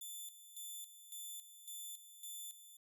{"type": "tone with tremolo", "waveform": "5% pulse", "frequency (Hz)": 3520, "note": "A7", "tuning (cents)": 0, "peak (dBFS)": -38, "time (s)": [0.01, 2.77], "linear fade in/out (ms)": 5, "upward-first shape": "square", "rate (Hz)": 1.8, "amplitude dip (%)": 70, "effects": []}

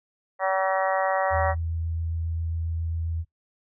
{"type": "harmonic tone", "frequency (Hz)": 190.4, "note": "F#3", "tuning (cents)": 50, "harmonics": [3, 4, 5, 6, 7, 8, 9, 10], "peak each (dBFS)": [-25, -26, -30, -30, -34, -38, -37, -33], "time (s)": [0.39, 1.55], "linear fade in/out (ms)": 50}
{"type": "tone with vibrato", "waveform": "sine", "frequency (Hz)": 82.41, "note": "E2", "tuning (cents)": 0, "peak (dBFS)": -26, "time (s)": [1.3, 3.25], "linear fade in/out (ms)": 50, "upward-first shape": "triangle", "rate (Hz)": 7.4, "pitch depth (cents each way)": 11}
{"effects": ["noise-tail reverb RT60 0.1 s tail -17 dB re dry"]}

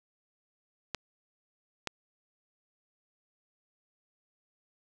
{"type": "clicks", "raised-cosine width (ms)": 0.2, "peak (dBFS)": -15, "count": 2, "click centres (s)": [0.947, 1.873], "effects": []}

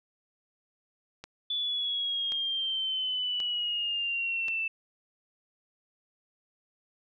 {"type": "click train", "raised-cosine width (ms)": 0.2, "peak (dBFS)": -24, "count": 4, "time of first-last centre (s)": [1.24, 4.483], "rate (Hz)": 0.925}
{"type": "exponential sweep", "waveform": "sine", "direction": "down", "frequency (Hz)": [3471, 2646], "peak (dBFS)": -28, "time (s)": [1.5, 4.68], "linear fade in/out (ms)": 5}
{"effects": []}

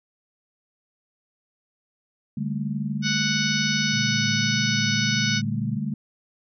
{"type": "chord", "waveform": "sine", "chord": "D suspended fourth", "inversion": "none", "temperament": "equal with one note detuned", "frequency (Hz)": [146.83, 199.77, 220], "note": ["D3", "G3", "A3"], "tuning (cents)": [0, 33, 0], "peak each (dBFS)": -29, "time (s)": [2.37, 5.94], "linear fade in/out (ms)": 5}
{"type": "harmonic tone", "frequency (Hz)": 740, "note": "F#5", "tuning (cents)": 0, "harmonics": [2, 3, 4, 5, 6, 7, 8], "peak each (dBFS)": [-28, -29, -31, -30, -32, -31, -32], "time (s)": [3.02, 5.42], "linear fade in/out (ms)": 50}
{"type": "tone with vibrato", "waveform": "sine", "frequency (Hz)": 116.4, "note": "A#2", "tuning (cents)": -2, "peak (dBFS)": -28, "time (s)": [3.91, 5.8], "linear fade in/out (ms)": 50, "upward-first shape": "triangle", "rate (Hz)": 1.8, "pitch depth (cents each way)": 84}
{"effects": []}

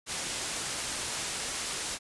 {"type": "low-pass noise", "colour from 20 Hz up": "white", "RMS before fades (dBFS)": -35, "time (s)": [0.06, 1.99], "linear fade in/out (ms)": 50, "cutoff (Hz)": 10000, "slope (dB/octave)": 24, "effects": ["resampled to 24000 Hz"]}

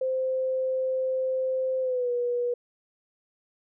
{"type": "tone with pitch glide", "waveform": "sine", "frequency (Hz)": [520, 485.2], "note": ["C5", "B4"], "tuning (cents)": [-11, -31], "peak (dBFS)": -24, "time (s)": [0.01, 2.54], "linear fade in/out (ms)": 5, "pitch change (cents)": -120, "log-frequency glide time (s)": [1.81, 2.11], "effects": []}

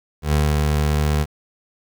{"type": "tone with ADSR envelope", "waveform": "25% pulse", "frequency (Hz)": 74.7, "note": "D2", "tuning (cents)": 30, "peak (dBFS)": -11, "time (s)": [0.22, 1.26], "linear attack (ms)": 110, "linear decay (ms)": 220, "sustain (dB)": -2, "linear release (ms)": 42, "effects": ["8-bit"]}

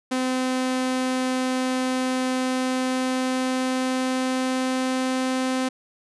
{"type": "tone with pitch glide", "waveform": "sawtooth", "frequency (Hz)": [257, 258.8], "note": ["C4", "C4"], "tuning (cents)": [-31, -19], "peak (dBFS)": -18, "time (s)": [0.11, 5.69], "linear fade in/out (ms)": 10, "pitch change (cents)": 12, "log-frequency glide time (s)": [2.33, 5.34], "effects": ["resampled to 24000 Hz"]}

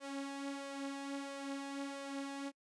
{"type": "tone with flanger", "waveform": "sawtooth", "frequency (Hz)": 277.2, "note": "C#4", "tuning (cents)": 0, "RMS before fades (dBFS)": -43, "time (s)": [0, 2.52], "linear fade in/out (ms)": 50, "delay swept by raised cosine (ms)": [1.9, 4.8], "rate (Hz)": 1.5, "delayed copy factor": 0.55, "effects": ["noise-tail reverb RT60 0.1 s tail -26 dB re dry", "resampled to 22050 Hz"]}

